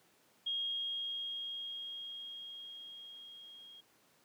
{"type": "tone with level ramp", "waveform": "sine", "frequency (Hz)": 3259, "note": "G#7", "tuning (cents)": -33, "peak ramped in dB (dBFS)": [-33, -52], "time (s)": [0.46, 3.81], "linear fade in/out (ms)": 10, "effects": ["pink hiss -68 dBFS RMS until 4.24 s", "high-pass 200 Hz 12 dB/octave"]}